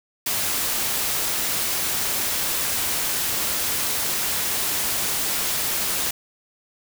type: noise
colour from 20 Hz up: white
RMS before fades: -24 dBFS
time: 0.26-6.11 s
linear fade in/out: 5 ms
effects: none